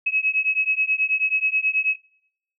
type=beating tone pair; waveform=sine; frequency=2560 / 2569.3 Hz; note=D#7 / E7; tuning=+49 / -45 cents; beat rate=9.3 Hz; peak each=-22 / -22 dBFS; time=0.06-1.96 s; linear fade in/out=10 ms; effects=noise-tail reverb RT60 0.8 s tail -26 dB re dry